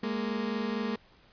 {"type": "tone pair together", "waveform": "30% pulse", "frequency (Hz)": [207.7, 232], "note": ["G#3", "A#3"], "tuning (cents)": [0, -8], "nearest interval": "major second", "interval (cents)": 192, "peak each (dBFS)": [-30, -30], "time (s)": [0.03, 0.96], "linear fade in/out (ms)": 5, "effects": ["pink hiss -60 dBFS RMS until 1.32 s", "resampled to 11025 Hz"]}